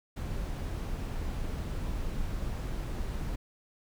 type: noise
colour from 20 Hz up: brown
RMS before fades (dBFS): -34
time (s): 0.16-3.36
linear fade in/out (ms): 10
effects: none